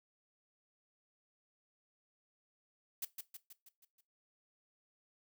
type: noise with echo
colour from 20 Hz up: blue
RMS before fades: -39 dBFS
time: 3.02-3.05 s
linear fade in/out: 5 ms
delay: 160 ms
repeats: 6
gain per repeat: -5 dB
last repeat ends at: 4.01 s
effects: noise-tail reverb RT60 0.2 s tail -17 dB re dry